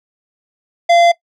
sine tone with tanh clipping, 687 Hz, F5, 29 cents flat, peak -9 dBFS, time 0.89-1.12 s, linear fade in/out 10 ms, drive 15 dB, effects noise-tail reverb RT60 0.1 s tail -19 dB re dry

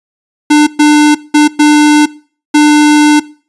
square tone bursts at uneven times, 298.8 Hz, D4, 30 cents sharp, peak -3 dBFS, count 5, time 0.5-0.67 / 0.79-1.15 / 1.34-1.48 / 1.59-2.06 / 2.54-3.2 s, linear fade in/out 10 ms, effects noise-tail reverb RT60 0.4 s tail -20 dB re dry + resampled to 24000 Hz

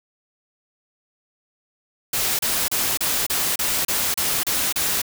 white noise bursts, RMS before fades -22 dBFS, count 10, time 2.13-5.018 s, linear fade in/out 5 ms, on 260 ms, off 32 ms, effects none

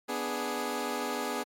15% pulse chord, G# diminished, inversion first, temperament equal, 246.9 / 293.7 / 415.3 Hz, B3 / D4 / G#4, 0 / 0 / 0 cents, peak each -29 / -31 / -28 dBFS, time 0.08-1.44 s, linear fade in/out 20 ms, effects MP3 64 kbps

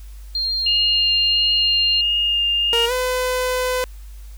sine tone, 4202 Hz, C8, 7 cents sharp, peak -19 dBFS, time 0.35-2.01 s, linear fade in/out 2 ms
sine tone with vibrato, 2826 Hz, F7, 20 cents sharp, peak -16 dBFS, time 0.66-2.86 s, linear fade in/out 5 ms, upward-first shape sine, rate 1.5 Hz, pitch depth 12 cents each way
sawtooth tone with pitch glide, 466.2 to 505.5 Hz, A#4 to B4, 0 to +40 cents, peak -15 dBFS, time 2.73-3.84 s, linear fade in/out 0 ms, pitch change +140 cents, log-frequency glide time 2.87-2.92 s
effects added 50 Hz sine -34 dBFS peak until 4.37 s + white hiss -52 dBFS RMS until 4.37 s

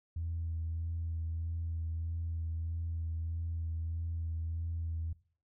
sine tone with vibrato, 82.41 Hz, E2, in tune, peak -33 dBFS, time 0.16-5.13 s, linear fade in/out 5 ms, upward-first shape sine, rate 1.6 Hz, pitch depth 20 cents each way, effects noise-tail reverb RT60 0.5 s tail -21 dB re dry + tanh soft clip ceiling -29 dBFS

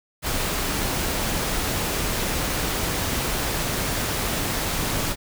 pink noise, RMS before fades -25 dBFS, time 0.22-5.16 s, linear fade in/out 50 ms, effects none

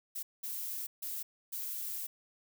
violet noise bursts at uneven times, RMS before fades -39 dBFS, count 4, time 0.15-0.23 / 0.43-0.87 / 1.02-1.23 / 1.52-2.07 s, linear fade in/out 10 ms, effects none

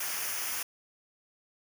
white noise with comb filter, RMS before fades -34 dBFS, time 0-0.63 s, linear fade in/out 5 ms, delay 0.25 ms, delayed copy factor -0.65, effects none

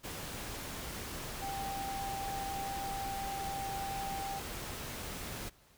sine tone in noise, 787 Hz, G5, 7 cents sharp, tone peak -37 dBFS, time 1.41-4.4 s, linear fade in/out 20 ms, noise pink, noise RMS -42 dBFS, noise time 0.03-5.5 s, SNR +2 dB, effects pink hiss -64 dBFS RMS until 5.77 s

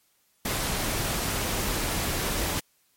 pink noise, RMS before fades -28 dBFS, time 0.45-2.6 s, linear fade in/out 5 ms, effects white hiss -67 dBFS RMS until 2.96 s + MP3 64 kbps

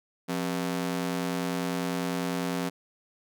sawtooth ring-modulated tone, 220 Hz, A3, in tune, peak -21 dBFS, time 0.28-2.7 s, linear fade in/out 20 ms, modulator 45 Hz, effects none

